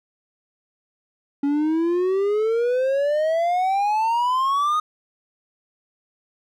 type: exponential sweep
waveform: triangle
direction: up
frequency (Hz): 279.2 to 1251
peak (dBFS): -16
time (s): 1.43-4.8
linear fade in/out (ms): 5
effects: none